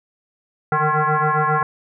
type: tone with frequency modulation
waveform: sine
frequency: 149.3 Hz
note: D3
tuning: 29 cents sharp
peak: -15 dBFS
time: 0.72-1.63 s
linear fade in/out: 2 ms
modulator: 306 Hz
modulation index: 4.6
effects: none